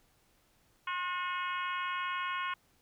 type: harmonic tone with a mistuned harmonic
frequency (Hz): 362.6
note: F#4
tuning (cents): -35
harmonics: 3 / 4 / 5 / 6 / 7 / 8 / 9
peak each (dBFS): -35 / -39 / -45 / -43 / -44 / -45 / -50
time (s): 0.87-2.54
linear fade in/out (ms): 5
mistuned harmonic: 3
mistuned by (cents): -26
effects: pink hiss -69 dBFS RMS until 2.81 s